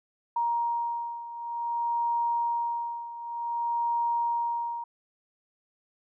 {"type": "beating tone pair", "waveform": "sine", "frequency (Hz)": [940, 940.54], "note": ["A#5", "A#5"], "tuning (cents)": [14, 15], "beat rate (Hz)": 0.54, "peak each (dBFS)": [-28, -32], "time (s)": [0.36, 4.84], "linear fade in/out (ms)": 5, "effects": []}